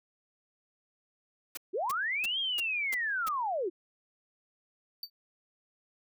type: noise bursts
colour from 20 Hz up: white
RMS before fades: -38 dBFS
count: 6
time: 1.55-3.288 s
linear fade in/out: 5 ms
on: 23 ms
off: 320 ms
type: linear two-way sweep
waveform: sine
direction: up then down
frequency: 318 to 3274 to 318 Hz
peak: -29 dBFS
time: 1.73-3.7 s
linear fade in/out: 20 ms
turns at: 2.39 s
type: tone with exponential decay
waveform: square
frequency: 4588 Hz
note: D8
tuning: 41 cents flat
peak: -33 dBFS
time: 5.03-5.1 s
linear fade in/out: 2 ms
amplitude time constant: 15 ms
effects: none